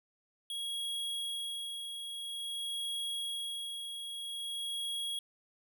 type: tone with tremolo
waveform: square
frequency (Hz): 3309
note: G#7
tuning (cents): -7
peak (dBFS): -35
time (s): 0.5-5.19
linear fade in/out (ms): 2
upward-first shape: sine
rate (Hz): 0.5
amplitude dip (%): 45
effects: none